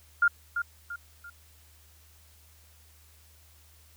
sine tone with echo, 1407 Hz, F6, 12 cents sharp, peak -18 dBFS, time 0.22-0.28 s, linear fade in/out 5 ms, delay 340 ms, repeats 3, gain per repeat -8 dB, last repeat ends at 1.3 s, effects added 77 Hz sine -57 dBFS peak until 3.96 s + white hiss -60 dBFS RMS until 3.96 s

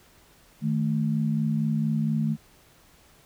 sine tone pair together, 155 / 219.3 Hz, D#3 / A3, -6 / -6 cents, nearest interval tritone, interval 600 cents, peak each -25 dBFS, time 0.61-2.37 s, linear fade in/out 50 ms, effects pink hiss -57 dBFS RMS until 3.25 s

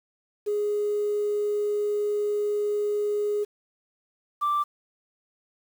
sine tone pair in turn, 415.3 / 1174.6 Hz, G#4 / D6, 0 / 0 cents, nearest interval octave + tritone, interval 1800 cents, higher second, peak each -22 / -20 dBFS, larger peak second, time 0.46-3.45 / 4.41-4.64 s, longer first, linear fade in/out 20 ms, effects tanh soft clip ceiling -19 dBFS + 8-bit

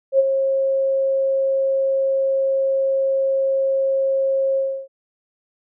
sine tone with ADSR envelope, 539 Hz, C#5, 49 cents flat, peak -9 dBFS, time 0.12-4.88 s, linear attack 71 ms, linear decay 29 ms, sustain -7 dB, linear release 310 ms, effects none

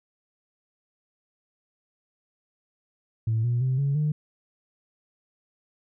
sine tone with pitch steps, 111.7 / 120.41 / 129.8 / 139.92 / 150.83 Hz, A2 / B2 / C3 / C#3 / D3, +27 / -43 / -13 / +17 / +47 cents, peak -20 dBFS, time 3.27-4.12 s, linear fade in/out 5 ms, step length 170 ms, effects tanh soft clip ceiling -18 dBFS

